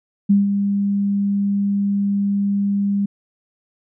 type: tone with ADSR envelope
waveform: sine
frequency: 200.5 Hz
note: G3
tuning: 39 cents sharp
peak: -9 dBFS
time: 0.29-3.06 s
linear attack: 14 ms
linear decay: 160 ms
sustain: -7 dB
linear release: 8 ms
effects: none